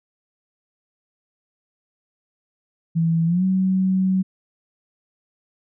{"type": "tone with pitch glide", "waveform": "sine", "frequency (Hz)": [164.81, 188.23], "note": ["E3", "F#3"], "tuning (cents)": [0, 30], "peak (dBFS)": -16, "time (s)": [2.95, 4.23], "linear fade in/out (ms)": 20, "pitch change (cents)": 230, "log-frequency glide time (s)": [3.26, 3.44], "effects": []}